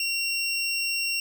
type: tone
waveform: 25% pulse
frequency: 2744 Hz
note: F7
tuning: 31 cents flat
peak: -21 dBFS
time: 0-1.2 s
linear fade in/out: 2 ms
effects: none